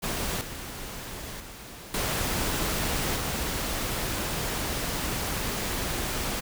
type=noise with level steps; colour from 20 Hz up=pink; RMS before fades=-30 / -38 / -43 / -28 / -30 dBFS; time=0.02-6.41 s; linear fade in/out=20 ms; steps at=0.41 / 1.4 / 1.94 / 3.16 s; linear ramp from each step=2 ms; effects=none